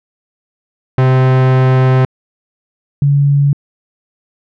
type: tone pair in turn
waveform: 45% pulse / sine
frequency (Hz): 129.8 / 141.96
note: C3 / C#3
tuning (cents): -13 / +42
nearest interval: major second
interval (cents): 155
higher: second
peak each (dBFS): -7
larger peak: neither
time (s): 0.98-2.05 / 3.02-3.53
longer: first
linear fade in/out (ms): 2
effects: low-pass 2000 Hz 12 dB/octave